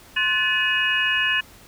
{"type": "tone cluster", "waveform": "sine", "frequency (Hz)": [1052, 1501, 1735, 2526, 2887], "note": ["C6", "F#6", "A6", "D#7", "F#7"], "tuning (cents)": [9, 24, -25, 26, -43], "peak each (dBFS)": [-31, -30, -22, -24, -24], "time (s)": [0.16, 1.41], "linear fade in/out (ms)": 10, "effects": ["pink hiss -48 dBFS RMS until 1.67 s"]}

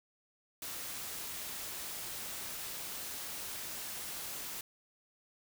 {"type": "noise", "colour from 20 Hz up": "white", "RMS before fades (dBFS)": -42, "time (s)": [0.62, 4.61], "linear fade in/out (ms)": 2, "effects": []}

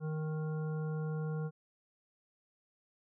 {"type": "harmonic tone", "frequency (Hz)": 155.56, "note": "D#3", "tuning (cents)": 0, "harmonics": [1, 3, 5, 7, 9], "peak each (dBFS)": [-34, -43, -53, -55, -53], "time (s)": [0, 1.51], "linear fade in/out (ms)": 50, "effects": []}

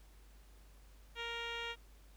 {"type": "tone with low-pass filter", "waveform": "10% pulse", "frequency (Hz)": 466.9, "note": "A#4", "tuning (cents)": 3, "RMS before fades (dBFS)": -42, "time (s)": [1.15, 1.76], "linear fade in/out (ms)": 50, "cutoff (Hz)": 3500, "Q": 2.6, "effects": ["added 50 Hz sine -57 dBFS peak until 2.16 s", "pink hiss -67 dBFS RMS until 2.16 s"]}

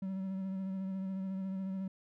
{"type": "tone with vibrato", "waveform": "triangle", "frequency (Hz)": 190.9, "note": "G3", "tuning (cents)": -46, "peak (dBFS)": -33, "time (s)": [0.02, 1.88], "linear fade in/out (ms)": 5, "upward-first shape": "sine", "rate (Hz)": 14, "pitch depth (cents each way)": 24, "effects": []}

